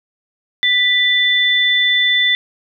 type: tone pair together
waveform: sine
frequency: 1975.5 / 3520 Hz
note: B6 / A7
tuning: 0 / 0 cents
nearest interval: minor seventh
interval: 1000 cents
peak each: -14 dBFS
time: 0.63-2.35 s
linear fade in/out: 0 ms
effects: none